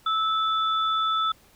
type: tone pair together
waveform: sine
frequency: 1311 / 3486 Hz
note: E6 / A7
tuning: -10 / -17 cents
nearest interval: octave + perfect fourth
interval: 1693 cents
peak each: -22 / -29 dBFS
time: 0.06-1.32 s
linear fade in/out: 5 ms
effects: pink hiss -57 dBFS RMS until 1.55 s